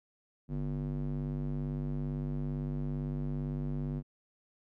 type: tone with band-pass filter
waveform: square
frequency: 48.87 Hz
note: G1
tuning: 5 cents flat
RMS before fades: -35 dBFS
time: 0.48-4.03 s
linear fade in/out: 50 ms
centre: 190 Hz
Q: 2.1
effects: none